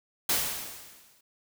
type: noise with exponential decay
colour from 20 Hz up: white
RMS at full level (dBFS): -24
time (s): 0.29-1.21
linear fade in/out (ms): 5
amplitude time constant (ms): 200
effects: none